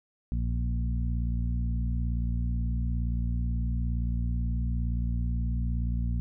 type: harmonic tone with a mistuned harmonic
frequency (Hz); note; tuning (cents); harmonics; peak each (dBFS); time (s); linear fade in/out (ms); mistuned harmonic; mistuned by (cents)
58.9; A#1; +19; 1 / 2 / 3 / 4; -27 / -33 / -37 / -39; 0.32-6.2; 0; 1; +31
effects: none